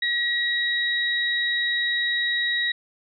sine tone pair together, 1910 / 3820 Hz, A#6 / A#7, +42 / +42 cents, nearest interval octave, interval 1200 cents, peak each -23 / -25 dBFS, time 0.02-2.72 s, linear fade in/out 5 ms, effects none

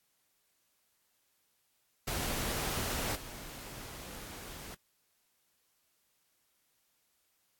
pink noise with level steps, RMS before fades -35 / -46 dBFS, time 2.07-4.75 s, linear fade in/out 10 ms, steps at 3.15 s, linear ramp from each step 10 ms, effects white hiss -75 dBFS RMS until 7.59 s + AAC 64 kbps

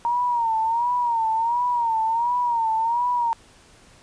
sine tone with vibrato, 932.3 Hz, A#5, in tune, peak -19 dBFS, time 0.05-3.33 s, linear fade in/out 0 ms, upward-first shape sine, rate 1.4 Hz, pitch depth 91 cents each way, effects pink hiss -52 dBFS RMS until 4.02 s + resampled to 22050 Hz

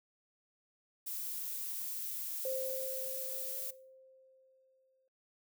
violet noise, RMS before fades -40 dBFS, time 1.06-3.71 s, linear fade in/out 10 ms
sine tone with exponential decay, 525 Hz, C5, 6 cents sharp, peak -34 dBFS, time 2.45-5.08 s, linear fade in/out 2 ms, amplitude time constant 570 ms
effects noise-tail reverb RT60 0.4 s tail -20 dB re dry

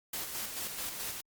white noise with tremolo, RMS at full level -37 dBFS, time 0.13-1.21 s, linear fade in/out 5 ms, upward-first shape square, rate 4.6 Hz, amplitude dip 40%, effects Opus 48 kbps

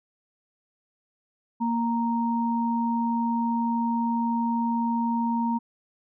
sine tone pair together, 233.1 / 930.9 Hz, A#3 / A#5, 0 / -3 cents, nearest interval 2 octaves, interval 2397 cents, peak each -24 / -27 dBFS, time 1.6-5.59 s, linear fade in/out 20 ms, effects none

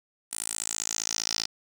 10% pulse tone with band-pass filter sweep, 55.1 Hz, A1, 3 cents sharp, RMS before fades -32 dBFS, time 0.31-1.47 s, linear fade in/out 20 ms, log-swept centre 9400 to 5000 Hz, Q 4.9, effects none

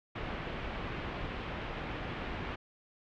pink low-pass noise, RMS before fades -39 dBFS, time 0.15-2.56 s, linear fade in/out 10 ms, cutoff 3000 Hz, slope 24 dB/octave, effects none

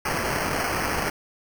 violet noise with sample-and-hold, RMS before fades -26 dBFS, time 0.05-1.1 s, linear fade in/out 5 ms, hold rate 3675 Hz, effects none

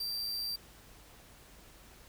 45% pulse tone with amplitude modulation, 4699 Hz, D8, in tune, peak -32 dBFS, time 0-0.56 s, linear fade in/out 5 ms, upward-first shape sine, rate 115 Hz, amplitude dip 35%, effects added 50 Hz sine -61 dBFS peak until 2.08 s + pink hiss -57 dBFS RMS until 2.08 s

